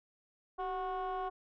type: tone with frequency modulation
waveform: sine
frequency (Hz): 739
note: F#5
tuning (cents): -2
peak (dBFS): -32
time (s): 0.58-1.3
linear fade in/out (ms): 20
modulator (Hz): 357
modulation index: 1.1
effects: tanh soft clip ceiling -33 dBFS